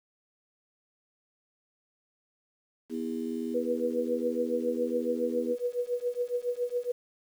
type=harmonic tone; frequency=81.3 Hz; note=E2; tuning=23 cents flat; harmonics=3 / 4 / 5; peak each=-33 / -36 / -37 dBFS; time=2.89-5.56 s; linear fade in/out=50 ms
type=tone with tremolo; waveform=sine; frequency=487.8 Hz; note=B4; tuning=21 cents flat; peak=-24 dBFS; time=3.54-6.92 s; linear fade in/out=10 ms; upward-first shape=triangle; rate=7.2 Hz; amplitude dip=100%
effects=9-bit